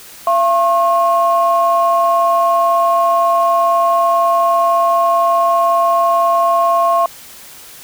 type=tone pair together; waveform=sine; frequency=681 / 1081 Hz; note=F5 / C#6; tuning=-44 / -44 cents; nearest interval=minor sixth; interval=800 cents; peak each=-12 dBFS; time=0.27-7.06 s; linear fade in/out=2 ms; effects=tanh soft clip ceiling -3 dBFS + white hiss -37 dBFS RMS until 7.83 s